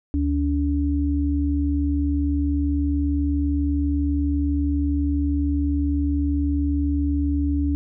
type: tone pair together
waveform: sine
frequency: 73.97 / 286.3 Hz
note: D2 / D4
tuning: +13 / -44 cents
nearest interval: octave + major seventh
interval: 2343 cents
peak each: -21 / -22 dBFS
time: 0.14-7.75 s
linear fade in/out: 0 ms
effects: none